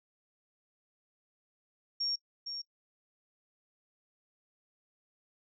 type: tone with echo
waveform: sine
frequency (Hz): 5540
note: F8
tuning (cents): -15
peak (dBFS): -30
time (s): 2-2.16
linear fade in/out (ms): 10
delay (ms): 460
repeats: 1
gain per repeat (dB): -7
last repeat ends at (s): 2.62
effects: noise-tail reverb RT60 0.1 s tail -25 dB re dry